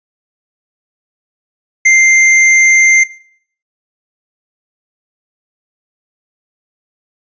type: tone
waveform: square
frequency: 2093 Hz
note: C7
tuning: in tune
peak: -5 dBFS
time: 1.85-3.04 s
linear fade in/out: 10 ms
effects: noise-tail reverb RT60 0.6 s tail -20 dB re dry + resampled to 16000 Hz